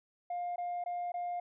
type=tone bursts; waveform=sine; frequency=706 Hz; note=F5; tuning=19 cents sharp; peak=-32 dBFS; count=4; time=0.3-1.4 s; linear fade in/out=5 ms; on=260 ms; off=20 ms; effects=tanh soft clip ceiling -32 dBFS